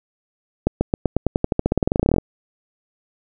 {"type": "accelerating click train", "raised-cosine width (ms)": 2, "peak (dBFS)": -3, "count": 25, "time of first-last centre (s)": [0.67, 2.183], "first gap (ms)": 140, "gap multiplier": 0.92, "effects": []}